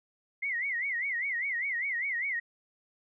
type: tone with vibrato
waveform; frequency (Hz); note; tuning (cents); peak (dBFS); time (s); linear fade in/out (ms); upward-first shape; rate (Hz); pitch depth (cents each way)
sine; 2045; C7; -40; -29; 0.42-2.4; 10; sine; 5; 170
effects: none